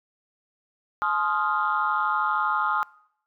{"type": "chord", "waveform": "sine", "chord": "F minor seventh", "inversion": "first", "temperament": "equal with one note detuned", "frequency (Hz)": [851.5, 1046.5, 1244.5, 1396.9], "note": ["Ab5", "C6", "Eb6", "F6"], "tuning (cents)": [43, 0, 0, 0], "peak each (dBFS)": [-28, -28, -25, -27], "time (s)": [1.02, 2.83], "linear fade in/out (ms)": 0, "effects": ["noise-tail reverb RT60 0.7 s tail -23 dB re dry", "tanh soft clip ceiling -13 dBFS"]}